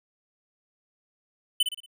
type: tone with echo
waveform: square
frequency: 3013 Hz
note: F#7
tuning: 31 cents sharp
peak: -19 dBFS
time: 1.6-1.63 s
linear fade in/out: 5 ms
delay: 58 ms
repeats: 4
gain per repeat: -7 dB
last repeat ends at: 1.862 s
effects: none